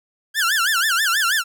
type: tone with vibrato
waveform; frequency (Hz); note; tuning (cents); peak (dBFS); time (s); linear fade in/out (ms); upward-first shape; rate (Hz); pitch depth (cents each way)
sawtooth; 1551; G6; -19; -13; 0.34-1.44; 50; sine; 6.2; 250
effects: none